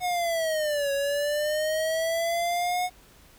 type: linear two-way sweep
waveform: square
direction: down then up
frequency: 730 to 554.4 to 730 Hz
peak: -25 dBFS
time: 0-2.9 s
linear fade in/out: 50 ms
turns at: 0.92 s
effects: added 50 Hz sine -60 dBFS peak until 3.38 s + pink hiss -55 dBFS RMS until 3.38 s